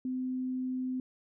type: tone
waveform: sine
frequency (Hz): 256.2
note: C4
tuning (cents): -36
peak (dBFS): -31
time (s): 0.05-1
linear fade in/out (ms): 2
effects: none